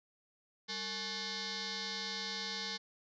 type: tone with frequency modulation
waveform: sine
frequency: 195.6 Hz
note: G3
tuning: 4 cents flat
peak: -37 dBFS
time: 0.68-2.78 s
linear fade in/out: 20 ms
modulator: 650 Hz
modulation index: 7.8
effects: none